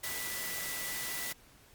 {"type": "tone in noise", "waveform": "sine", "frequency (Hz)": 1975.5, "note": "B6", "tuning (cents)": 0, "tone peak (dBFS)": -42, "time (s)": [0.03, 1.33], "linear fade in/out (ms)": 10, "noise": "white", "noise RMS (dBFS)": -38, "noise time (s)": [0.03, 1.33], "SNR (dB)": -7, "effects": ["pink hiss -60 dBFS RMS until 1.74 s", "Opus 48 kbps"]}